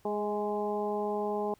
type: harmonic tone with a mistuned harmonic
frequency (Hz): 207.7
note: G#3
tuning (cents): 0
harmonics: 1 / 2 / 3 / 4 / 5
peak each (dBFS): -37 / -32 / -37 / -35 / -42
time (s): 0.05-1.54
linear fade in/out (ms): 2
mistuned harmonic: 3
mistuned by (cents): +25
effects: pink hiss -65 dBFS RMS until 1.59 s